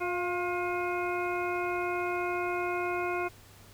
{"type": "harmonic tone with a mistuned harmonic", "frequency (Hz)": 356.5, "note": "F4", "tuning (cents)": 36, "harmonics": [1, 2, 3, 4, 6, 7], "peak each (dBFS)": [-32, -35, -37, -38, -40, -40], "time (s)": [0, 3.29], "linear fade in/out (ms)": 20, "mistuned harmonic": 2, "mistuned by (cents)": -30, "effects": ["added 100 Hz sine -55 dBFS peak until 3.73 s", "pink hiss -55 dBFS RMS until 3.73 s"]}